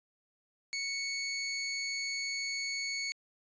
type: tone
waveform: 20% pulse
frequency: 2217 Hz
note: C#7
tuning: in tune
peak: -28 dBFS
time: 0.73-3.12 s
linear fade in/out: 0 ms
effects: resampled to 16000 Hz